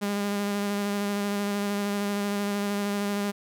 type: tone with vibrato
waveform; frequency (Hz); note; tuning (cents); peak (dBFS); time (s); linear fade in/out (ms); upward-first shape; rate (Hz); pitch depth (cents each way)
sawtooth; 202.9; G#3; -40; -22; 0.01-3.32; 20; square; 13; 13
effects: none